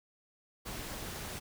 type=noise with amplitude modulation; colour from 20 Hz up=pink; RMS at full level=-39 dBFS; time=0.65-1.4 s; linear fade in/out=20 ms; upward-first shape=sine; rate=271 Hz; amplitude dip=55%; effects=none